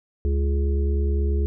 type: harmonic tone with a mistuned harmonic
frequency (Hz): 69.3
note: C#2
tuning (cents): 0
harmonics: 1 / 3 / 5 / 6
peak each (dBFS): -19 / -34 / -33 / -32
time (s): 0.25-1.46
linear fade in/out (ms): 0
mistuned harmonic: 1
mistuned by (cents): +66
effects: none